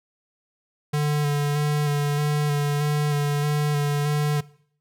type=tone with vibrato; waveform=square; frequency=146.83 Hz; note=D3; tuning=in tune; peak=-21 dBFS; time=0.93-4.41 s; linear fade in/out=10 ms; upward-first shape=square; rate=1.6 Hz; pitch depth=18 cents each way; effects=noise-tail reverb RT60 0.6 s tail -21 dB re dry